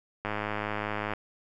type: click train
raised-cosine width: 0.5 ms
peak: -16 dBFS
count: 94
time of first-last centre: 0.25-1.136 s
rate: 105 Hz
effects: none